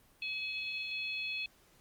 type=harmonic tone; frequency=851 Hz; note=G#5; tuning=42 cents sharp; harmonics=3 / 4 / 5; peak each=-36 / -43 / -45 dBFS; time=0.22-1.46 s; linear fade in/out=2 ms; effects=pink hiss -65 dBFS RMS until 1.8 s + Opus 32 kbps